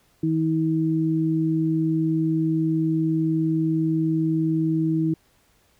sine tone pair together, 159.95 / 319.9 Hz, D#3 / D#4, +48 / +48 cents, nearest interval octave, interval 1200 cents, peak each -23 / -21 dBFS, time 0.23-5.14 s, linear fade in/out 5 ms, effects pink hiss -62 dBFS RMS until 5.79 s

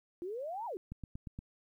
sine exponential two-way sweep, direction up then down, 336.3 to 980 to 336.3 Hz, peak -37 dBFS, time 0.22-0.77 s, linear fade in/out 0 ms, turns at 0.66 s
click train, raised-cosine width 5 ms, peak -30 dBFS, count 5, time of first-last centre 0.92-1.389 s, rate 8.52 Hz
effects 12-bit

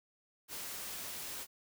white noise, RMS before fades -43 dBFS, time 0.48-1.47 s, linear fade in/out 50 ms, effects none

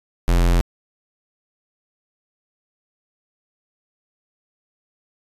square tone, 43.35 Hz, F1, 12 cents flat, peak -14 dBFS, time 0.28-0.61 s, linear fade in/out 0 ms, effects resampled to 32000 Hz

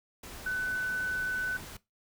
sine tone in noise, 1502 Hz, F#6, 26 cents sharp, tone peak -29 dBFS, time 0.46-1.57 s, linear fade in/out 5 ms, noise pink, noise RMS -45 dBFS, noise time 0.23-1.77 s, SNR +13 dB, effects noise-tail reverb RT60 0.2 s tail -19 dB re dry

